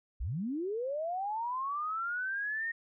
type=linear sweep; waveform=sine; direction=up; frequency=42.12 to 1863 Hz; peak=-32 dBFS; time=0.2-2.72 s; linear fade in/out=10 ms; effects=none